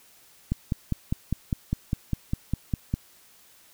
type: click train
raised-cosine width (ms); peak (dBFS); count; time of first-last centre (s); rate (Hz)
5; -12; 13; 0.52-2.939; 4.96
effects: white hiss -56 dBFS RMS until 3.73 s